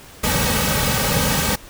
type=noise with comb filter; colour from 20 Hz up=pink; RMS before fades=-19 dBFS; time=0.23-1.56 s; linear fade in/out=10 ms; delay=2.9 ms; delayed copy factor=-0.9; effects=pink hiss -42 dBFS RMS until 1.69 s